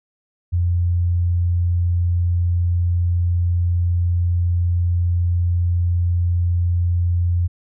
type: tone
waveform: sine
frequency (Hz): 87.31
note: F2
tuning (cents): 0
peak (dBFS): -15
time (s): 0.52-7.48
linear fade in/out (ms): 20
effects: none